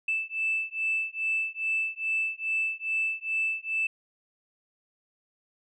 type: beating tone pair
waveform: sine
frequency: 2637 / 2639.4 Hz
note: E7 / E7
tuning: 0 / +2 cents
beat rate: 2.4 Hz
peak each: -29 dBFS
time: 0.08-3.87 s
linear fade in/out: 5 ms
effects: tanh soft clip ceiling -19 dBFS